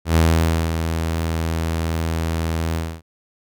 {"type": "tone with ADSR envelope", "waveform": "sawtooth", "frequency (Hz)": 81.7, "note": "E2", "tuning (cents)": -15, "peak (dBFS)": -8, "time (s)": [0.05, 3.02], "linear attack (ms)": 110, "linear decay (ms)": 540, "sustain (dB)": -8, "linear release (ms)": 270, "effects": []}